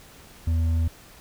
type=tone with hard clipping; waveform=sine; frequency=82 Hz; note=E2; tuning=9 cents flat; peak=-21 dBFS; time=0.47-0.88 s; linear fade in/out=5 ms; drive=4 dB; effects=pink hiss -49 dBFS RMS until 1.2 s